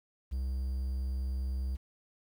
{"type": "tone", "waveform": "triangle", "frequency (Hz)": 65, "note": "C2", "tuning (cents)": -11, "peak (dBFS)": -29, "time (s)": [0.31, 1.77], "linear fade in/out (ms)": 20, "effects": ["10-bit"]}